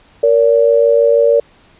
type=tone pair together; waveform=sine; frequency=466.2 / 572.5 Hz; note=A#4 / D5; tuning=0 / -44 cents; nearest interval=major third; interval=356 cents; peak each=-10 dBFS; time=0.23-1.4 s; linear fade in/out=5 ms; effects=pink hiss -48 dBFS RMS until 1.79 s + resampled to 8000 Hz